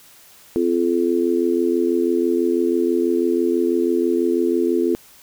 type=harmonic tone; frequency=86.1 Hz; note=F2; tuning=24 cents flat; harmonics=3 / 4 / 5; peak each=-22 / -18 / -22 dBFS; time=0.56-4.95 s; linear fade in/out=0 ms; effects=white hiss -48 dBFS RMS until 5.22 s